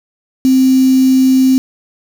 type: tone with quantisation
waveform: sine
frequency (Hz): 261.6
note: C4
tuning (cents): 0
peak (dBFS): -6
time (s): 0.45-1.58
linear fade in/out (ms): 0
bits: 4
effects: none